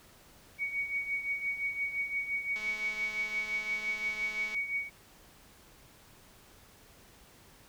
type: tone with tremolo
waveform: sine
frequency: 2242 Hz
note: C#7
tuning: 19 cents sharp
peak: -28 dBFS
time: 0.58-4.9 s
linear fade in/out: 50 ms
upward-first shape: triangle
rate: 5.8 Hz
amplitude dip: 75%
type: click train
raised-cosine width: 0.2 ms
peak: -29 dBFS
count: 426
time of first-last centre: 2.56-4.546 s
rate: 214 Hz
effects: pink hiss -58 dBFS RMS until 7.68 s